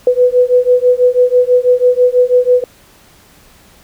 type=beating tone pair; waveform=sine; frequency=493.9 / 500 Hz; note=B4 / B4; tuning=0 / +21 cents; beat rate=6.1 Hz; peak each=-10 dBFS; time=0.07-2.64 s; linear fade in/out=2 ms; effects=pink hiss -45 dBFS RMS until 3.83 s